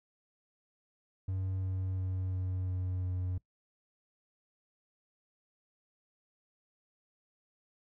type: tone with pitch steps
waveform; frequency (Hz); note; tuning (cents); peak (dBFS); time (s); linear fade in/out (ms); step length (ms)
triangle; 94.6 / 93.95 / 93.3 / 92.65 / 92.01 / 91.38; F#2 / F#2 / F#2 / F#2 / F#2 / F#2; +39 / +27 / +15 / +3 / -9 / -21; -30; 1.28-3.38; 5; 350
effects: noise-tail reverb RT60 0.1 s tail -21 dB re dry